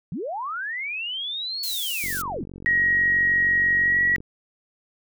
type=linear two-way sweep; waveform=sine; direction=up then down; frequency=133.6 to 4435 to 133.6 Hz; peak=-27 dBFS; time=0.12-2.44 s; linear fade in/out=2 ms; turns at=1.62 s
type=high-pass noise; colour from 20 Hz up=white; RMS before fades=-31 dBFS; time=1.63-2.22 s; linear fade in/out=5 ms; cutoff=5400 Hz; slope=12 dB/octave
type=click train; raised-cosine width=3 ms; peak=-26 dBFS; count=101; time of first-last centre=2.04-4.205 s; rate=46.2 Hz
type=tone with pitch glide; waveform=sine; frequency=1894 to 1922.7 Hz; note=A#6 to B6; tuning=+27 to -47 cents; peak=-17 dBFS; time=2.66-4.16 s; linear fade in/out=0 ms; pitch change=+26 cents; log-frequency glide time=3.82-4 s
effects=none